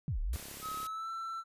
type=exponential two-way sweep; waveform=sine; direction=down then up; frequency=173.6 to 32.7 to 74.8 Hz; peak=-31 dBFS; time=0.08-0.36 s; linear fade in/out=0 ms; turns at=0.2 s
type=noise; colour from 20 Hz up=white; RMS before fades=-46 dBFS; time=0.33-0.87 s; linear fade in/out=2 ms
type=click train; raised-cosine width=2 ms; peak=-38 dBFS; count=18; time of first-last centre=0.34-0.831 s; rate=34.6 Hz
type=tone with pitch glide; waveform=triangle; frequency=1278 to 1337.7 Hz; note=D#6 to E6; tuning=+46 to +25 cents; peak=-35 dBFS; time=0.61-1.44 s; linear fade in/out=50 ms; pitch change=+79 cents; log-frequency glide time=0.79-1.1 s
effects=resampled to 32000 Hz